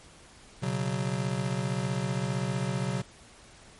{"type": "chord", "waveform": "square", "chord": "B suspended second", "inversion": "none", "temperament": "just", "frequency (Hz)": [123.47, 138.9, 185.21], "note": ["B2", "C#3", "F#3"], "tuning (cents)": [0, 4, 2], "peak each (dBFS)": -33, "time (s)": [0.62, 3.02], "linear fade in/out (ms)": 10, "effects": ["pink hiss -53 dBFS RMS until 3.79 s", "MP3 48 kbps"]}